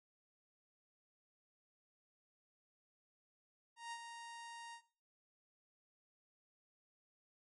sawtooth tone with ADSR envelope, 932.3 Hz, A#5, in tune, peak -39 dBFS, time 3.76-4.82 s, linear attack 160 ms, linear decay 55 ms, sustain -6 dB, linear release 86 ms, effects noise-tail reverb RT60 0.5 s tail -19 dB re dry + MP3 48 kbps

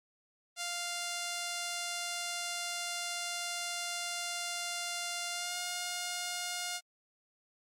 5% pulse tone with pitch glide, 698.5 to 710.3 Hz, F5 to F5, 0 to +29 cents, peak -23 dBFS, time 0.56-6.81 s, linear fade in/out 50 ms, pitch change +29 cents, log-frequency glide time 5.32-5.56 s, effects MP3 64 kbps

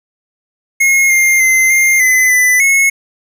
square tone with pitch steps, 2160 / 2114 / 2070 / 2111 / 2027 / 1998 / 2183 Hz, C#7 / C7 / C7 / C7 / B6 / B6 / C#7, -45 / +17 / -19 / +15 / +45 / +20 / -27 cents, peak -8 dBFS, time 0.8-2.9 s, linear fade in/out 10 ms, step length 300 ms, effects none

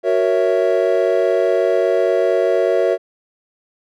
triangle chord, F# dominant seventh, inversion none, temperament equal, 370 / 466.2 / 554.4 / 659.3 Hz, F#4 / A#4 / C#5 / E5, 0 / 0 / 0 / 0 cents, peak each -17 dBFS, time 0.03-2.98 s, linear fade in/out 50 ms, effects none

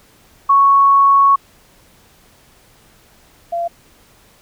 sine tone pair in turn, 1108.7 / 684.7 Hz, C#6 / F5, 0 / -34 cents, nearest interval minor sixth, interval 834 cents, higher first, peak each -7 / -17 dBFS, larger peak first, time 0.49-1.36 / 3.52-3.68 s, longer first, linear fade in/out 10 ms, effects pink hiss -50 dBFS RMS until 4.41 s

